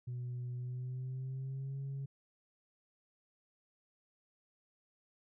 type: tone with pitch glide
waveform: sine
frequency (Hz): 123.47 to 137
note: B2 to C#3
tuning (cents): 0 to -20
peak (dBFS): -36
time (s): 0.07-2.06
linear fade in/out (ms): 10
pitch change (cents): +180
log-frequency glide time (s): 0.55-1.79
effects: tanh soft clip ceiling -36 dBFS